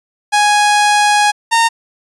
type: tone pair in turn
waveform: sawtooth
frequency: 830.6 / 918.2 Hz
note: G#5 / A#5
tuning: 0 / -26 cents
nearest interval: major second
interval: 174 cents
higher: second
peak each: -5 dBFS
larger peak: neither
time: 0.32-1.32 / 1.51-1.69 s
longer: first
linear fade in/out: 20 ms
effects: resampled to 24000 Hz